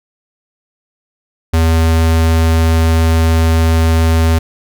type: tone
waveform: square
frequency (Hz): 81.5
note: E2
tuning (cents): -19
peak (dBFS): -9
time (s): 1.53-4.39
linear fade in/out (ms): 10
effects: none